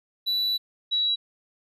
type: tone pair in turn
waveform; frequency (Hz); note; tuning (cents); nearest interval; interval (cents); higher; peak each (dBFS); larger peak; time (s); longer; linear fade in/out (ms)
triangle / sine; 3951 / 3901; B7 / B7; 0 / -22; unison; 22; first; -21; neither; 0.26-0.58 / 0.91-1.16; first; 20
effects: resampled to 32000 Hz